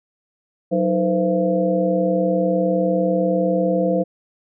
sine tone cluster, 184.3 / 313.4 / 475 / 515 / 677 Hz, F#3 / D#4 / A#4 / C5 / E5, -7 / +13 / +33 / -28 / +46 cents, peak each -21 / -24 / -28 / -19 / -26 dBFS, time 0.71-4.04 s, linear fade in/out 20 ms, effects none

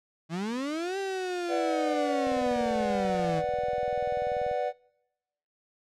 35% pulse linear two-way sweep, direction up then down, 155.56 to 394.3 to 155.56 Hz, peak -28 dBFS, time 0.29-3.43 s, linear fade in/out 50 ms, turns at 0.98 s
triangle chord, B minor, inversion none, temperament equal, 493.9 / 587.3 / 740 Hz, B4 / D5 / F#5, 0 / 0 / 0 cents, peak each -29 dBFS, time 1.48-4.73 s, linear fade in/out 50 ms
click train, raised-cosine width 5 ms, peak -34 dBFS, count 47, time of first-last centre 2.27-4.514 s, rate 20.5 Hz
effects noise-tail reverb RT60 1.0 s tail -25 dB re dry + low-pass 7000 Hz 12 dB/octave

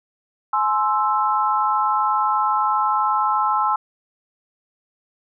sine chord, Ab augmented, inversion none, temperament equal with one note detuned, 846.6 / 1046.5 / 1318.5 Hz, Ab5 / C6 / E6, +33 / 0 / 0 cents, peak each -21 / -21 / -21 dBFS, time 0.53-3.76 s, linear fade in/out 5 ms, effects none

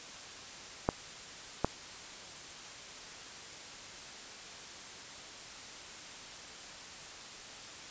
clicks, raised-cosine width 1 ms, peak -12 dBFS, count 2, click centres 0.889 / 1.646 s, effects white hiss -47 dBFS RMS until 7.9 s + resampled to 16000 Hz

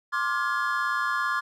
triangle chord, D half-diminished seventh, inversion third, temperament just, 1057.2 / 1174.7 / 1409.6 / 1691.5 Hz, C6 / D6 / F6 / Ab6, +18 / 0 / +16 / +31 cents, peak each -28 dBFS, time 0.12-1.41 s, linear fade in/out 20 ms, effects none

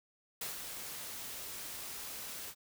white noise with ADSR envelope, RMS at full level -39 dBFS, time 0.41-2.55 s, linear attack 5 ms, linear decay 140 ms, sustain -5 dB, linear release 68 ms, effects none

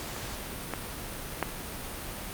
clicks, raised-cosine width 0.5 ms, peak -23 / -15 / -11 dBFS, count 3, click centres 0.164 / 0.737 / 1.427 s, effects pink hiss -38 dBFS RMS until 2.33 s + Opus 48 kbps

